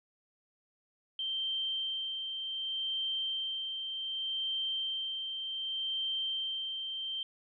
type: tone with tremolo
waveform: sine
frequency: 3136 Hz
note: G7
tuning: in tune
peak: -31 dBFS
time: 1.19-7.23 s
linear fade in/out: 2 ms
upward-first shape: sine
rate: 0.66 Hz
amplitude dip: 40%
effects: none